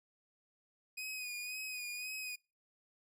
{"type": "tone with vibrato", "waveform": "sawtooth", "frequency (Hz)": 2489, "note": "D#7", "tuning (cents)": 0, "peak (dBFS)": -37, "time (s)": [0.97, 2.36], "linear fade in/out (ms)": 10, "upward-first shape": "sine", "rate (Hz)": 1.9, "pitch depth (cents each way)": 40, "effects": ["noise-tail reverb RT60 0.3 s tail -25 dB re dry"]}